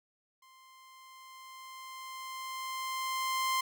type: tone with level ramp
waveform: sawtooth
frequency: 1046.5 Hz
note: C6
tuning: in tune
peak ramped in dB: -54 to -24 dBFS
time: 0.42-3.61 s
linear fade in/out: 5 ms
effects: none